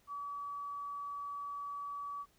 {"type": "tone", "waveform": "sine", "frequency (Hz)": 1143, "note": "D6", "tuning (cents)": -47, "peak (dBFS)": -39, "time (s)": [0.07, 2.26], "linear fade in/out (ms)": 50, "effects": ["pink hiss -70 dBFS RMS until 2.38 s"]}